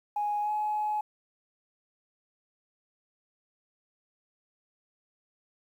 sine tone with pitch glide, 830.6 to 846.1 Hz, G#5 to G#5, 0 to +32 cents, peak -26 dBFS, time 0.16-1.01 s, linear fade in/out 5 ms, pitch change +32 cents, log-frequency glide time 0.41-0.51 s, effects tanh soft clip ceiling -22 dBFS + 10-bit

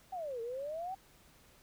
sine exponential two-way sweep, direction down then up, 782 to 449.5 to 782 Hz, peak -37 dBFS, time 0.12-0.95 s, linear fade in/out 10 ms, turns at 0.41 s, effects pink hiss -63 dBFS RMS until 1.62 s

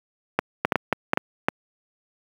clicks, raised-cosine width 0.5 ms, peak -3 dBFS, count 8, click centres 0.39 / 0.65 / 0.722 / 0.757 / 0.927 / 1.134 / 1.174 / 1.485 s, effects high-pass 150 Hz 12 dB/octave + 7-bit

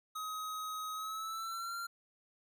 square tone with pitch glide, 1265 to 1379.5 Hz, D#6 to F6, +28 to -22 cents, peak -39 dBFS, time 0.15-1.87 s, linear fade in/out 10 ms, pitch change +150 cents, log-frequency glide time 0.94-1.76 s, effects none

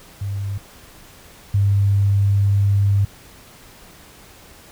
sine tone pair in turn, 99.5 / 99.95 Hz, G2 / G2, +26 / +34 cents, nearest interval unison, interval 8 cents, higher second, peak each -22 / -13 dBFS, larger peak second, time 0.21-0.58 / 1.54-3.05 s, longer second, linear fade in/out 5 ms, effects pink hiss -45 dBFS RMS until 4.71 s

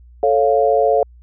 sine chord, A augmented, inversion none, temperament equal, 440 / 554.4 / 698.5 Hz, A4 / C#5 / E#5, 0 / 0 / 0 cents, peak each -16 dBFS, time 0.23-1.03 s, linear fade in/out 2 ms, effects added 60 Hz sine -41 dBFS peak until 1.22 s

